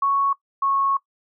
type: tone pair in turn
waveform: sine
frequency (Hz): 1108.7 / 1099.1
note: C#6 / C#6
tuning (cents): 0 / -15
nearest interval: unison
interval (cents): 15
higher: first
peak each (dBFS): -17 / -18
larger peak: first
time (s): 0.02-0.33 / 0.62-0.97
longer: second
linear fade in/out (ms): 5
effects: noise-tail reverb RT60 0.1 s tail -19 dB re dry